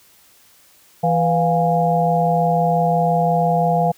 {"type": "harmonic tone with a mistuned harmonic", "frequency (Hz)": 165.1, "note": "E3", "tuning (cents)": 3, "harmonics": [1, 3, 4, 5], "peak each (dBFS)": [-19, -22, -17, -23], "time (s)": [1.03, 3.92], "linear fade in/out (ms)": 10, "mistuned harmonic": 4, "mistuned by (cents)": 100, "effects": ["white hiss -52 dBFS RMS until 3.97 s"]}